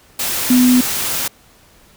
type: tone in noise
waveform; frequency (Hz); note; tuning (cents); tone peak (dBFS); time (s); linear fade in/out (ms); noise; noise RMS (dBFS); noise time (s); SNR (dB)
sine; 250; B3; +21; -8; 0.5-0.81; 5; white; -20; 0.19-1.28; +9
effects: pink hiss -49 dBFS RMS until 1.96 s